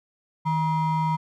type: ring-modulated tone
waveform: triangle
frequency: 557 Hz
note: C#5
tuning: 8 cents sharp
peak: -16 dBFS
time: 0.45-1.17 s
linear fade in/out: 20 ms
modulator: 399 Hz
effects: none